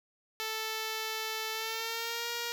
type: tone with pitch glide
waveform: 5% pulse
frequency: 440 to 471.6 Hz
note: A4 to A#4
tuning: 0 to +20 cents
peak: -22 dBFS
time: 0.4-2.52 s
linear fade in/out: 0 ms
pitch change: +120 cents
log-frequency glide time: 1.52-2.29 s
effects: none